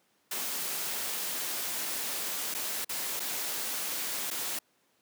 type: noise with dropouts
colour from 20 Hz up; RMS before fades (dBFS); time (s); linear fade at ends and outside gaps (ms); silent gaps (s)
white; -34; 0.31-4.59; 5; 2.542-2.547 / 2.847-2.892 / 3.197-3.201 / 4.304-4.31
effects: pink hiss -70 dBFS RMS until 5.01 s + high-pass 200 Hz 12 dB/octave